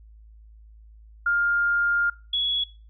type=tone pair in turn; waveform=sine; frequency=1406 / 3368 Hz; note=F6 / G#7; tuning=+11 / +24 cents; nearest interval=octave + minor third; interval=1513 cents; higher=second; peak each=-19 / -21 dBFS; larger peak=first; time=1.26-2.1 / 2.33-2.64 s; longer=first; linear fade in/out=5 ms; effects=noise-tail reverb RT60 0.4 s tail -24 dB re dry + added 54 Hz sine -46 dBFS peak until 2.89 s